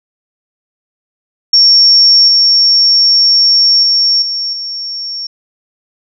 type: tone with level steps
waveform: sine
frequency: 5490 Hz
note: F8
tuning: 31 cents flat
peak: -3 / -5 / -7 / -14 / -18 dBFS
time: 1.53-5.27 s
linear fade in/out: 5 ms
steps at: 2.28 / 3.83 / 4.22 / 4.53 s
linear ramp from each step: 2 ms
effects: none